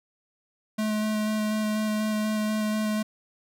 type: tone with vibrato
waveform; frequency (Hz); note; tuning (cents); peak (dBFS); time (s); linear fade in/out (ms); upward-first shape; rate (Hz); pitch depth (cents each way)
square; 214.4; A3; -45; -25; 0.78-3.03; 10; square; 4.1; 9
effects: none